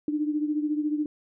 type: beating tone pair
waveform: sine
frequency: 298.3 / 312.3 Hz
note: D4 / D#4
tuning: +27 / +7 cents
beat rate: 14 Hz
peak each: -25 / -31 dBFS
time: 0.08-1.06 s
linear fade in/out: 2 ms
effects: none